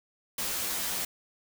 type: noise with comb filter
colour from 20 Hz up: white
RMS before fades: -32 dBFS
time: 0.38-1.05 s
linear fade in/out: 5 ms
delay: 13 ms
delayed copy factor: -0.75
effects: none